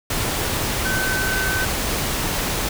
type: tone in noise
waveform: sine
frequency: 1527 Hz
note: G6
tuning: 46 cents flat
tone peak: -22 dBFS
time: 0.85-1.65 s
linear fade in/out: 5 ms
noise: pink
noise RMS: -23 dBFS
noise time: 0.1-2.69 s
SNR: -2 dB
effects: none